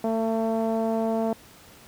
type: tone with low-pass filter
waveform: sawtooth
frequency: 224.2 Hz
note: A3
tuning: 33 cents sharp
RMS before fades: -25 dBFS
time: 0.04-1.33 s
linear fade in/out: 2 ms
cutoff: 720 Hz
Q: 2.8
effects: pink hiss -50 dBFS RMS until 1.87 s + high-pass 60 Hz 12 dB/octave